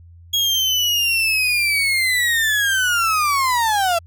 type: linear sweep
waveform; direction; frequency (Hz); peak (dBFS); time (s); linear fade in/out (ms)
35% pulse; down; 3311 to 659.3; -14; 0.33-3.99; 10
effects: added 85 Hz sine -41 dBFS peak until 4.06 s